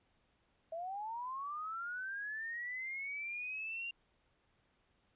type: linear sweep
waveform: sine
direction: up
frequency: 640 to 2794 Hz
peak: -39 dBFS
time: 0.72-3.91 s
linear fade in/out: 5 ms
effects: pink hiss -75 dBFS RMS until 5.15 s + resampled to 8000 Hz